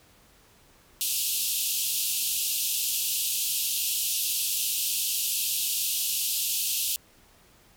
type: band-pass noise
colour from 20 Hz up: white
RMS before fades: -28 dBFS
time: 1.01-6.96 s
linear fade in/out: 0 ms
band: 2600 to 16000 Hz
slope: 96 dB/octave
effects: pink hiss -58 dBFS RMS until 7.76 s